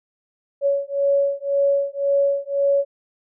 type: beating tone pair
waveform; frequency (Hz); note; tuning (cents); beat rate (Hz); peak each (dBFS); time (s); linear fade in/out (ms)
sine; 559 / 560.9; C#5 / C#5; +14 / +20; 1.9; -20; 0.61-2.85; 50
effects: none